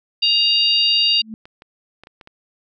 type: harmonic tone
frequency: 939 Hz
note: A#5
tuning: 12 cents sharp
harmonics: 3 / 4 / 5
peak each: -16 / -20 / -18 dBFS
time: 0.22-1.22 s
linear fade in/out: 10 ms
type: tone with exponential growth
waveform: sine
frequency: 220 Hz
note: A3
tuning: in tune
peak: -25 dBFS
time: 1.14-1.34 s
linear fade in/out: 0 ms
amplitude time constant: 42 ms
type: clicks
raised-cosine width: 0.3 ms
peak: -25 dBFS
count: 6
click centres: 1.455 / 1.621 / 2.036 / 2.071 / 2.212 / 2.274 s
effects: none